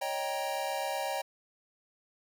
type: chord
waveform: square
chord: Eb dominant seventh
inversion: third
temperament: equal with one note detuned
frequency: 554.4 / 622.3 / 784 / 944.3 Hz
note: Db5 / Eb5 / G5 / Bb5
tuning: 0 / 0 / 0 / +22 cents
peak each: -38 / -39 / -36 / -40 dBFS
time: 0.01-1.22 s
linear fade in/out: 10 ms
effects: none